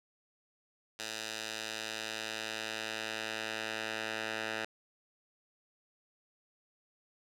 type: tone with band-pass filter sweep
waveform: 10% pulse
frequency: 110 Hz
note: A2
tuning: in tune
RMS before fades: -39 dBFS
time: 0.99-4.65 s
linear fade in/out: 5 ms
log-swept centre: 4700 to 2100 Hz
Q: 0.89
effects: none